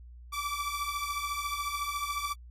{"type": "beating tone pair", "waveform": "sawtooth", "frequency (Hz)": [1153, 1167], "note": ["D6", "D6"], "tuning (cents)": [-32, -11], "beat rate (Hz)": 14, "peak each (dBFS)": -31, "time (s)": [0.32, 2.34], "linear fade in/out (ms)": 20, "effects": ["added 60 Hz sine -46 dBFS peak until 2.5 s", "AAC 48 kbps"]}